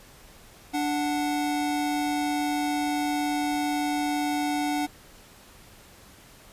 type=tone pair together; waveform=square; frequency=293.7 / 740 Hz; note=D4 / F#5; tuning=0 / 0 cents; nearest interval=octave + major third; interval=1600 cents; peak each=-27 / -30 dBFS; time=0.73-4.87 s; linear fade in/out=20 ms; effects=pink hiss -51 dBFS RMS until 6.52 s + resampled to 32000 Hz